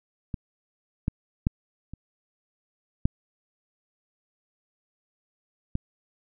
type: clicks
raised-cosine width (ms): 5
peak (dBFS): -18 / -12 / -9 / -26 / -8 / -14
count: 6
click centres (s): 0.342 / 1.081 / 1.469 / 1.936 / 3.055 / 5.754
effects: none